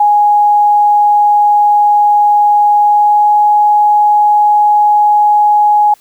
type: tone with pitch glide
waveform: sine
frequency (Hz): 830 to 835.3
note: G#5 to G#5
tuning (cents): -1 to +10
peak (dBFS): -5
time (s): 0-5.94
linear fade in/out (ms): 5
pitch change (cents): +11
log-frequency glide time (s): 2.78-3.31
effects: white hiss -48 dBFS RMS until 6 s